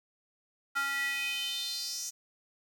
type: tone with high-pass filter sweep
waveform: square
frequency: 277.5 Hz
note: C#4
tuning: 2 cents sharp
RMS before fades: -34 dBFS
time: 0.75-2.11 s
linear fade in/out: 20 ms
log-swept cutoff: 1400 to 6400 Hz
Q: 5.1
effects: 10-bit